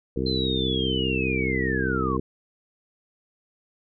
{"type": "harmonic tone", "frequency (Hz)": 64.9, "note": "C2", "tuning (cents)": -13, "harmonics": [1, 2, 3, 4, 5, 6, 7], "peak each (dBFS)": [-31, -31, -31, -31, -31, -31, -31], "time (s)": [0.16, 2.2], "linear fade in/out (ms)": 5}
{"type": "linear sweep", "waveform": "sine", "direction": "down", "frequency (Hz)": [4126, 1046.5], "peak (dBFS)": -27, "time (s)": [0.26, 2.17], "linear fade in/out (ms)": 5}
{"effects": []}